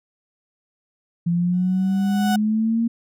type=exponential sweep; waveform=sine; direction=up; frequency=169.6 to 233.1 Hz; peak=-17 dBFS; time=1.26-2.88 s; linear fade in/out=10 ms
type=tone with exponential growth; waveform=35% pulse; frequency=740 Hz; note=F#5; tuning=in tune; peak=-18 dBFS; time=1.53-2.36 s; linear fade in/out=5 ms; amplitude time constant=180 ms
effects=none

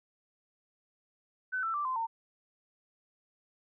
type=tone with pitch steps; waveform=sine; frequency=1512 / 1331.6 / 1172.7 / 1032.7 / 909.5 Hz; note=F#6 / E6 / D6 / C6 / A#5; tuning=+37 / +17 / -3 / -23 / -43 cents; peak=-30 dBFS; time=1.52-2.07 s; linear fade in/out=20 ms; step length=110 ms; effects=none

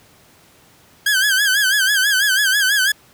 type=tone with vibrato; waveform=sawtooth; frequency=1600 Hz; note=G6; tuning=35 cents sharp; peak=-10 dBFS; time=1.06-2.92 s; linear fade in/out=5 ms; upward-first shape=sine; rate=6.1 Hz; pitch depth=110 cents each way; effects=pink hiss -50 dBFS RMS until 3.13 s + high-pass 80 Hz 12 dB/octave

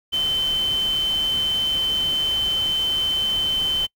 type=tone in noise; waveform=sine; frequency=3074 Hz; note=G7; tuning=35 cents flat; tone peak=-19 dBFS; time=0.12-3.87 s; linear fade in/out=20 ms; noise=pink; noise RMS=-35 dBFS; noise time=0.12-3.87 s; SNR=+13 dB; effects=noise-tail reverb RT60 0.1 s tail -25 dB re dry

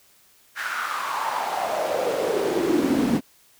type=noise with high-pass filter sweep; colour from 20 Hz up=brown; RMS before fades=-24 dBFS; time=0.55-3.21 s; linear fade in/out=50 ms; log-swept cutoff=1600 to 230 Hz; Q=4.9; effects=white hiss -57 dBFS RMS until 3.59 s

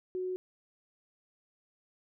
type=tone; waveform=sine; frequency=368.4 Hz; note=F#4; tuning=7 cents flat; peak=-32 dBFS; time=0.15-0.36 s; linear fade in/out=0 ms; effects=none

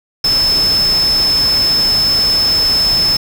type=tone in noise; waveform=sine; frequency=5240 Hz; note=E8; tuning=11 cents flat; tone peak=-10 dBFS; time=0.24-3.17 s; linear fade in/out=5 ms; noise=pink; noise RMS=-23 dBFS; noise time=0.24-3.17 s; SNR=+10 dB; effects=none

